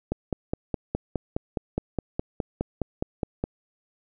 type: click train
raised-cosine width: 2 ms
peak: -12 dBFS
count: 17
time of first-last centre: 0.12-3.44 s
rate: 4.82 Hz
effects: none